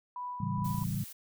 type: tone with tremolo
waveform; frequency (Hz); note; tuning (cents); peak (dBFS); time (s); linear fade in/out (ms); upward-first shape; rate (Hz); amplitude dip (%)
sine; 987.8; B5; 0; -35; 0.16-0.84; 2; sine; 2.6; 40
type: chord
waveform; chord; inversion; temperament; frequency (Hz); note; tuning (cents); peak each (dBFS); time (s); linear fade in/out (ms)
sine; A dominant seventh; none; equal; 110 / 138.59 / 164.81 / 196; A2 / C#3 / E3 / G3; 0 / 0 / 0 / 0; -36; 0.4-1.04; 5
type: click train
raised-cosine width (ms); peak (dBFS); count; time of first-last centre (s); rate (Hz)
5; -32; 10; 0.58-0.95; 24.3
type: noise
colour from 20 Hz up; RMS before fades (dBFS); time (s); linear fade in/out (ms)
blue; -46; 0.64-1.13; 10
effects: none